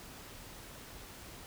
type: silence
effects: pink hiss -50 dBFS RMS until 1.46 s

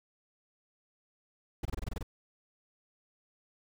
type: noise bursts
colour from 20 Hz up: brown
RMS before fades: -34 dBFS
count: 9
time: 1.63-2.029 s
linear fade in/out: 5 ms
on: 23 ms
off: 24 ms
effects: none

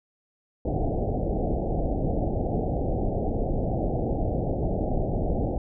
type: low-pass noise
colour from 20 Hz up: pink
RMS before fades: -26 dBFS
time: 0.65-5.58 s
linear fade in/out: 2 ms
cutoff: 780 Hz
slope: 96 dB/octave
effects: none

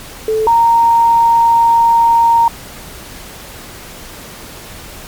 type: tone pair in turn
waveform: sine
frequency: 437.5 / 927 Hz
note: A4 / A#5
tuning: -10 / -10 cents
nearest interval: octave + minor second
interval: 1300 cents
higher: second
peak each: -11 / -6 dBFS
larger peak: second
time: 0.28-0.47 / 0.47-2.48 s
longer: second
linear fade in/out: 2 ms
effects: pink hiss -32 dBFS RMS until 5.07 s + MP3 96 kbps

